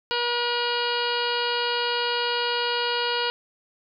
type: harmonic tone with a mistuned harmonic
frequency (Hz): 480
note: B4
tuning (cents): -49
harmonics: 1 / 2 / 3 / 4 / 5 / 6 / 7 / 8 / 9 / 10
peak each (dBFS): -29 / -29 / -30 / -38 / -36 / -29 / -38 / -37 / -33 / -37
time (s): 0.11-3.3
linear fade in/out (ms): 0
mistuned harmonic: 7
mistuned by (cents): -46
effects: none